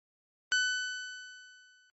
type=tone with exponential decay; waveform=sawtooth; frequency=1500 Hz; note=F#6; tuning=23 cents sharp; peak=-20 dBFS; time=0.52-1.9 s; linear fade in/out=0 ms; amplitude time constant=300 ms; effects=low-pass 9000 Hz 12 dB/octave + MP3 32 kbps